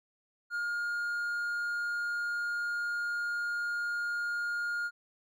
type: tone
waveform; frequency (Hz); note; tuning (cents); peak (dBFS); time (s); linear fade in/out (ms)
triangle; 1419; F6; +27; -29; 0.5-4.91; 50
effects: none